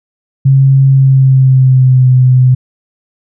sine tone with pitch glide, 135.3 to 127.71 Hz, C#3 to C3, -42 to -42 cents, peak -3 dBFS, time 0.45-2.55 s, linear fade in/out 10 ms, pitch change -100 cents, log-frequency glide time 0.9-2.09 s, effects none

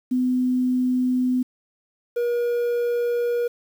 sine / triangle tone pair in turn, 252.6 / 478.2 Hz, B3 / A#4, +39 / +44 cents, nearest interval major seventh, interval 1105 cents, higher second, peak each -18 dBFS, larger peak neither, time 0.11-1.43 / 2.16-3.48 s, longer neither, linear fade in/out 10 ms, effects 8-bit

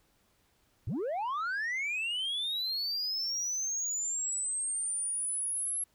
sine linear sweep, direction up, 77.6 to 11175 Hz, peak -28 dBFS, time 0.87-5.84 s, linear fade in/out 5 ms, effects tanh soft clip ceiling -30 dBFS + pink hiss -70 dBFS RMS until 5.94 s

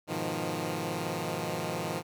10% pulse chord, F half-diminished seventh, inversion first, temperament equal, 103.83 / 123.47 / 155.56 / 174.61 Hz, Ab2 / Cb3 / Eb3 / F3, 0 / 0 / 0 / 0 cents, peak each -32 / -32 / -27 / -27 dBFS, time 0.07-2.03 s, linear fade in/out 50 ms, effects none

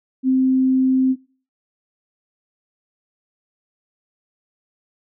sine tone, 260.8 Hz, C4, 5 cents flat, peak -13 dBFS, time 0.23-1.16 s, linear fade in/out 50 ms, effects noise-tail reverb RT60 0.4 s tail -21 dB re dry

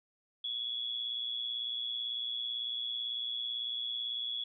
sine tone with amplitude modulation, 3381 Hz, G#7, 30 cents sharp, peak -31 dBFS, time 0.44-4.44 s, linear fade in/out 5 ms, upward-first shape sine, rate 118 Hz, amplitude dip 65%, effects none

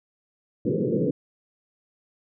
white band-pass noise, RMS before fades -24 dBFS, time 0.65-1.11 s, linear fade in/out 2 ms, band 110 to 510 Hz, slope 96 dB/octave, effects none

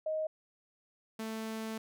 sine / sawtooth tone pair in turn, 626 / 221.3 Hz, D#5 / A3, +10 / +10 cents, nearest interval octave + tritone, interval 1800 cents, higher first, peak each -31 / -33 dBFS, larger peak first, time 0.06-0.27 / 1.19-1.78 s, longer second, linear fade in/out 5 ms, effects none

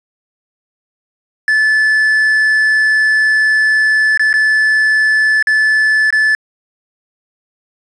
triangle tone with dropouts, 1738 Hz, A6, 22 cents flat, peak -7 dBFS, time 1.48-6.35 s, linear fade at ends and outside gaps 1 ms, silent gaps 4.175-4.195 / 4.329-4.339 / 5.426-5.471 / 6.105-6.126 s, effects resampled to 22050 Hz + 7-bit

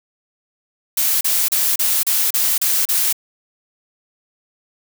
blue noise bursts, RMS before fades -17 dBFS, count 8, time 0.97-3.128 s, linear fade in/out 5 ms, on 240 ms, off 34 ms, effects none

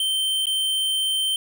square tone with dropouts, 3112 Hz, G7, 13 cents flat, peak -21 dBFS, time 0-1.36 s, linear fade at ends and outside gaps 2 ms, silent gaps 0.457-0.468 s, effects none

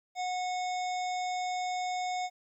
harmonic tone, 730 Hz, F#5, 24 cents flat, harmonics 1 / 3 / 5 / 7 / 9 / 10, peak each -31 / -41 / -45 / -48 / -50 / -51 dBFS, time 0.15-2.3 s, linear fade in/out 50 ms, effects 12-bit

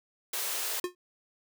white high-pass noise, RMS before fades -33 dBFS, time 0.33-0.8 s, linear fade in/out 5 ms, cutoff 350 Hz, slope 96 dB/octave
square tone with exponential decay, 358.4 Hz, F4, 45 cents sharp, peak -26 dBFS, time 0.84-0.95 s, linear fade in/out 2 ms, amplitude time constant 22 ms
effects none

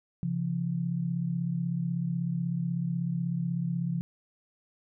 sine tone pair together, 135.7 / 171.92 Hz, C#3 / F3, -36 / -27 cents, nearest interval major third, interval 409 cents, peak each -32 / -29 dBFS, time 0.23-4.01 s, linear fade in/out 0 ms, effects none

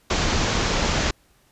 pink low-pass noise, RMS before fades -22 dBFS, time 0.1-1.11 s, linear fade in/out 5 ms, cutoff 7200 Hz, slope 96 dB/octave, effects pink hiss -60 dBFS RMS until 1.51 s + resampled to 32000 Hz

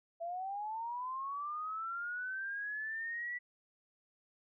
sine linear sweep, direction up, 663 to 1966 Hz, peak -37 dBFS, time 0.2-3.39 s, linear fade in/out 20 ms, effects none

